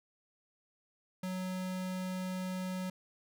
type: tone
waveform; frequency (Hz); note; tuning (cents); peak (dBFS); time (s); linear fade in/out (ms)
square; 185; F#3; 0; -36; 1.23-2.9; 5
effects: none